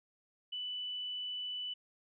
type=tone; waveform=sine; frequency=2982 Hz; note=F#7; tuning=13 cents sharp; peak=-37 dBFS; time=0.52-1.74 s; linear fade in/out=10 ms; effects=none